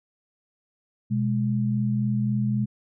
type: tone pair together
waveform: sine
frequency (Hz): 124.48 / 208.2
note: B2 / G#3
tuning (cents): +14 / +5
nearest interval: major sixth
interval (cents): 891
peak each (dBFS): -24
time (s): 1.1-2.66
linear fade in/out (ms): 20
effects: none